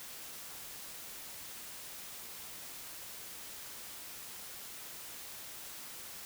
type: silence
effects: white hiss -47 dBFS RMS until 6.25 s